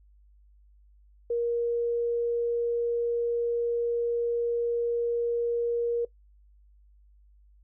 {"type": "tone", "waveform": "sine", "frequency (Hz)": 471.9, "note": "A#4", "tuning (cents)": 21, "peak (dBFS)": -24, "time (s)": [1.3, 6.05], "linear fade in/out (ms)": 5, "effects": ["noise-tail reverb RT60 0.1 s tail -19 dB re dry", "added 50 Hz sine -55 dBFS peak until 7.63 s"]}